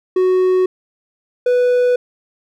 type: tone pair in turn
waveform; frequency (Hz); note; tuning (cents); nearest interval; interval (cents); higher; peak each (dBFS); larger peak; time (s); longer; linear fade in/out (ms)
triangle; 370 / 493.9; F#4 / B4; 0 / 0; perfect fourth; 500; second; -9; neither; 0.16-0.66 / 1.46-1.96; neither; 5
effects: none